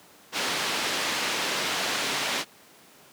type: low-pass noise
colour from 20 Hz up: white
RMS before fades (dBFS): -28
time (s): 0.32-2.45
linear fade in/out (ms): 50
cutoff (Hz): 4100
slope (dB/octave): 12
effects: pink hiss -53 dBFS RMS until 3.12 s + high-pass 200 Hz 12 dB/octave